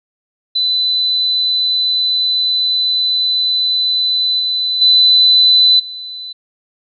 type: tone with level steps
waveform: sine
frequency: 4006 Hz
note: B7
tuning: 24 cents sharp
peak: -12 / -14 / -6 / -25 dBFS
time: 0.55-6.33 s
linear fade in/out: 10 ms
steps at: 4.39 / 4.81 / 5.79 s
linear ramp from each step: 10 ms
effects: none